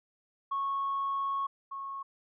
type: tone pair in turn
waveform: sine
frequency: 1101 / 1095.7 Hz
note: C#6 / C#6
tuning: -12 / -20 cents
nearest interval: unison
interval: 8 cents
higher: first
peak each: -28 / -36 dBFS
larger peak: first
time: 0.51-1.47 / 1.71-2.03 s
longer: first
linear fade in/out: 10 ms
effects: tanh soft clip ceiling -25 dBFS